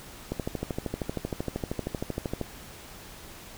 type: click train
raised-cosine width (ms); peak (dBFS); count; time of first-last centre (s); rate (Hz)
2; -16; 28; 0.32-2.413; 12.9
effects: pink hiss -46 dBFS RMS until 3.57 s